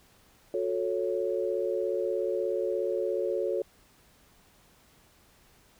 sine chord, F# minor, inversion none, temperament equal with one note detuned, 363.2 / 440 / 554.4 Hz, F#4 / A4 / C#5, -32 / 0 / 0 cents, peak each -31 dBFS, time 0.54-3.62 s, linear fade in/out 2 ms, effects pink hiss -61 dBFS RMS until 5.79 s

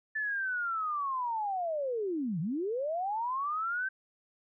sine linear two-way sweep, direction down then up, 1760 to 147.6 to 1567 Hz, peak -30 dBFS, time 0.15-3.89 s, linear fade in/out 10 ms, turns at 2.4 s, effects none

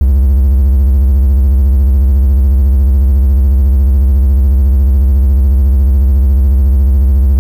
triangle tone with vibrato, 66.9 Hz, C2, 39 cents sharp, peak -3 dBFS, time 0.01-7.39 s, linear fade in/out 0 ms, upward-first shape sine, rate 14 Hz, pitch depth 150 cents each way, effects 7-bit

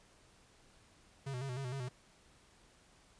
square tone with vibrato, 130.81 Hz, C3, in tune, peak -39 dBFS, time 1.26-1.89 s, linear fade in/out 10 ms, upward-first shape square, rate 6.5 Hz, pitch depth 83 cents each way, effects pink hiss -65 dBFS RMS until 3.19 s + resampled to 22050 Hz

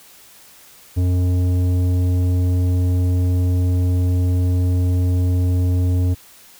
sine tone with tanh clipping, 90 Hz, F#2, 47 cents flat, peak -16 dBFS, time 0.96-6.15 s, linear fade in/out 20 ms, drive 11 dB, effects white hiss -46 dBFS RMS until 6.59 s

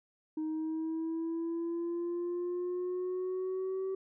sine linear sweep, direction up, 311.1 to 383.2 Hz, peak -30 dBFS, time 0.37-3.95 s, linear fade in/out 5 ms, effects tanh soft clip ceiling -31 dBFS

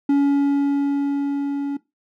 triangle tone with level ramp, 281.8 Hz, C#4, 29 cents sharp, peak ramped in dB -11 to -20 dBFS, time 0.09-1.77 s, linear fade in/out 5 ms, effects noise-tail reverb RT60 0.2 s tail -18 dB re dry

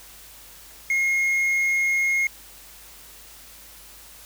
sine tone with hard clipping, 2150 Hz, C7, 47 cents sharp, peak -20 dBFS, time 0.9-2.27 s, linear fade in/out 2 ms, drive 3 dB, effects added 50 Hz sine -54 dBFS peak until 4.25 s + white hiss -46 dBFS RMS until 4.25 s

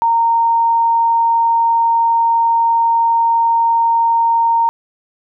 sine tone, 923 Hz, A#5, 17 cents flat, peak -10 dBFS, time 0.02-4.69 s, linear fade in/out 0 ms, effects none

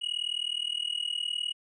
triangle tone with amplitude modulation, 2900 Hz, F#7, 35 cents flat, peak -24 dBFS, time 0.01-1.53 s, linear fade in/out 20 ms, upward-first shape sine, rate 39.4 Hz, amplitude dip 95%, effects resampled to 22050 Hz

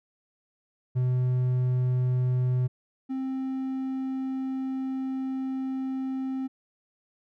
triangle tone pair in turn, 126.2 / 263.8 Hz, B2 / C4, +38 / +14 cents, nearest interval octave + minor second, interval 1276 cents, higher second, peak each -20 / -26 dBFS, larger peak first, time 0.95-2.68 / 3.09-6.48 s, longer second, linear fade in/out 20 ms, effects none

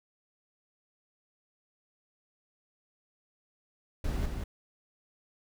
brown noise with echo, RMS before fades -31 dBFS, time 4.04-4.26 s, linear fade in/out 5 ms, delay 180 ms, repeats 1, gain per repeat -4 dB, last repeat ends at 4.44 s, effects none

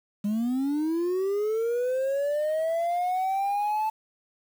sine linear sweep, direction up, 200 to 878 Hz, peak -21 dBFS, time 0.24-3.9 s, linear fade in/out 10 ms, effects tanh soft clip ceiling -23 dBFS + 8-bit

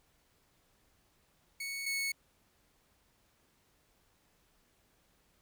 sawtooth tone pair in turn, 2217 / 2206 Hz, C#7 / C#7, 0 / -9 cents, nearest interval unison, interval 9 cents, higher first, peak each -34 / -29 dBFS, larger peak second, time 1.6-1.86 / 1.86-2.12 s, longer neither, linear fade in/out 5 ms, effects pink hiss -71 dBFS RMS until 5.41 s

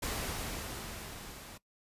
pink noise with level ramp, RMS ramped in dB -35 to -49 dBFS, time 0.02-1.58 s, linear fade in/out 10 ms, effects noise-tail reverb RT60 0.1 s tail -19 dB re dry + resampled to 32000 Hz

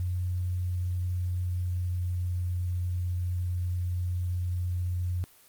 sine tone with pitch glide, 89.9 to 89.12 Hz, F#2 to F2, -49 to +36 cents, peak -27 dBFS, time 0-5.24 s, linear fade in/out 0 ms, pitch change -15 cents, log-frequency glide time 0.7-2.58 s, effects white hiss -57 dBFS RMS until 5.48 s + Opus 24 kbps

